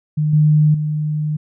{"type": "tone with level steps", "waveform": "sine", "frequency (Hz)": 151.9, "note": "D#3", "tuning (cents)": -41, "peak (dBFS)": [-14, -9, -17], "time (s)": [0.17, 1.37], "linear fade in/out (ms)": 10, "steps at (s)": [0.33, 0.74], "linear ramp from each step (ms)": 5, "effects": []}